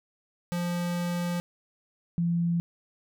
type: tone pair in turn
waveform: square / sine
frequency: 174.61 / 170.62 Hz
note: F3 / F3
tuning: 0 / -40 cents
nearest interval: unison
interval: 40 cents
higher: first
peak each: -28 / -23 dBFS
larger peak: second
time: 0.52-1.4 / 2.18-2.6 s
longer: first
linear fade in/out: 0 ms
effects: none